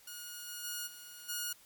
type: tone with level steps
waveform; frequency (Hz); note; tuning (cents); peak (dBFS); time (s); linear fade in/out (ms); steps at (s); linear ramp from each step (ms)
5% pulse; 1441; F#6; -46; -32 / -30 / -26 / -37 / -24; 0.07-1.53; 5; 0.47 / 0.63 / 0.86 / 1.28; 20
effects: white hiss -61 dBFS RMS until 1.65 s + MP3 96 kbps